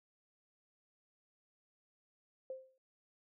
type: tone with exponential decay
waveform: sine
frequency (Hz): 523.3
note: C5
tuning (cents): 0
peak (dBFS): -38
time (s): 2.5-2.78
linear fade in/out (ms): 2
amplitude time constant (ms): 60
effects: none